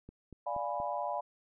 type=click train; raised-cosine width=3 ms; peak=-35 dBFS; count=4; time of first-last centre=0.09-0.801 s; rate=4.22 Hz
type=chord; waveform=sine; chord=D diminished seventh; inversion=none; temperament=equal; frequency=587.3 / 698.5 / 830.6 / 987.8 Hz; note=D5 / F5 / Ab5 / Cb6; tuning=0 / 0 / 0 / 0 cents; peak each=-38 dBFS; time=0.46-1.21 s; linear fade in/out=10 ms
effects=none